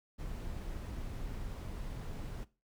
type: noise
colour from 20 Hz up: brown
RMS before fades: -41 dBFS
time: 0.18-2.45 s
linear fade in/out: 20 ms
effects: noise-tail reverb RT60 0.3 s tail -19 dB re dry